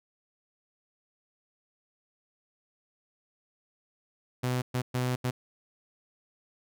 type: tone bursts at uneven times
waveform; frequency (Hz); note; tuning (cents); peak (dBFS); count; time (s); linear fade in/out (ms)
sawtooth; 125.8; B2; +32; -23; 4; 4.43-4.62 / 4.74-4.82 / 4.94-5.16 / 5.24-5.31; 10
effects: none